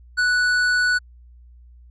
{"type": "tone with hard clipping", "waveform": "sine", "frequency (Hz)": 1479, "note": "F#6", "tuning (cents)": -1, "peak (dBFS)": -18, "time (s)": [0.17, 0.99], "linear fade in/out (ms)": 20, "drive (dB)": 9, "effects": ["added 60 Hz sine -44 dBFS peak until 1.9 s", "resampled to 24000 Hz"]}